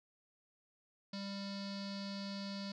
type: tone with low-pass filter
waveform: square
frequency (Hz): 198.1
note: G3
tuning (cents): +18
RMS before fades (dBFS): -43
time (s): 1.13-2.72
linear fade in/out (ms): 5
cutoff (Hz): 4600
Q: 7.7
effects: none